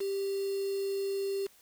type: tone with quantisation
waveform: sine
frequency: 393.5 Hz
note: G4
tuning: 7 cents sharp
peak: -30 dBFS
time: 0-1.47 s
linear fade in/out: 10 ms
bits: 7
effects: white hiss -61 dBFS RMS until 1.61 s